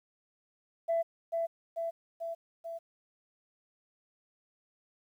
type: tone with echo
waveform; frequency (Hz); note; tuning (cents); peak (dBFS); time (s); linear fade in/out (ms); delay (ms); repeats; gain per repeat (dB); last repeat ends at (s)
sine; 667; E5; +20; -25; 0.88-1.03; 20; 440; 4; -3; 2.79
effects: tanh soft clip ceiling -23 dBFS + 11-bit